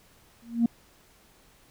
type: tone with exponential growth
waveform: sine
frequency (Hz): 233.5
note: A#3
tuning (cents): +3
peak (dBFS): -14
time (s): 0.42-0.66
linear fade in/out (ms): 5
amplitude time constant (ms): 51
effects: tanh soft clip ceiling -15 dBFS + pink hiss -59 dBFS RMS until 1.7 s